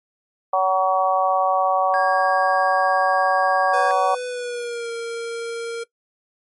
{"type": "harmonic tone", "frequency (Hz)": 188.2, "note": "F#3", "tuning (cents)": 30, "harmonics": [3, 4, 5, 6], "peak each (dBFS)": [-22, -19, -25, -21], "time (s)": [0.53, 4.15], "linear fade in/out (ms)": 5}
{"type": "tone", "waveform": "triangle", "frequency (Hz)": 1629, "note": "G#6", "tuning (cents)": -34, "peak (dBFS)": -22, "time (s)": [1.94, 3.91], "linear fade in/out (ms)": 0}
{"type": "tone with pitch glide", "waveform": "square", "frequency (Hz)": [497.3, 464], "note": ["B4", "A#4"], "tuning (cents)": [12, -8], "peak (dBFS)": -26, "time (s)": [3.73, 5.84], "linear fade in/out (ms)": 10, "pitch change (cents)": -120, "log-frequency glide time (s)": [4.27, 4.91]}
{"effects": ["noise-tail reverb RT60 0.1 s tail -20 dB re dry", "MP3 48 kbps"]}